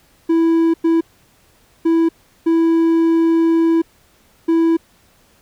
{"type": "tone bursts at uneven times", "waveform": "triangle", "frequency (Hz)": 329.6, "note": "E4", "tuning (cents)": 0, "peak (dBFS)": -9, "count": 5, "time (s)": [[0.29, 0.74], [0.84, 1.01], [1.85, 2.09], [2.46, 3.82], [4.48, 4.77]], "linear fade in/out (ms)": 10, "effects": ["pink hiss -54 dBFS RMS until 5.41 s"]}